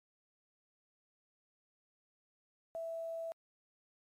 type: tone with quantisation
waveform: sine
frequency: 659.3 Hz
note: E5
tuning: in tune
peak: -38 dBFS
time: 2.75-3.32 s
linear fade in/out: 0 ms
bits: 11
effects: MP3 64 kbps